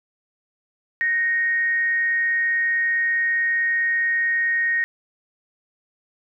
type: tone with frequency modulation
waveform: sine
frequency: 1864.7 Hz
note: A#6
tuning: in tune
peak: -18 dBFS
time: 1.01-4.84 s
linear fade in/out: 0 ms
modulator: 338 Hz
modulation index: 0.21
effects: none